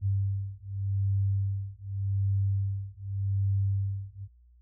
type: beating tone pair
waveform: sine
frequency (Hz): 98 / 98.85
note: G2 / G2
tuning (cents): 0 / +15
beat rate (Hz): 0.85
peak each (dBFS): -29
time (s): 0.01-4.28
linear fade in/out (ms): 50
effects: added 60 Hz sine -55 dBFS peak until 4.61 s